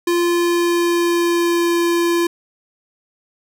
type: tone with pitch glide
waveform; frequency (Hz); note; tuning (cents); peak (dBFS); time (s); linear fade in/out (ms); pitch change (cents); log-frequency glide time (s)
square; 346.5 to 342.3; F4 to F4; -14 to -35; -15; 0.07-2.27; 5; -21; 0.2-1.76
effects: none